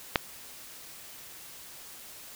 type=click; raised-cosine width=0.3 ms; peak=-5 dBFS; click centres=0.158 s; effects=white hiss -47 dBFS RMS until 2.35 s